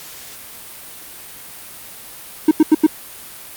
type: tone bursts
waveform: triangle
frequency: 311.1 Hz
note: D#4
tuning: in tune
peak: -4 dBFS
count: 4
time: 2.48-2.866 s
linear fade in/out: 5 ms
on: 32 ms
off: 86 ms
effects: white hiss -36 dBFS RMS until 3.56 s + Opus 48 kbps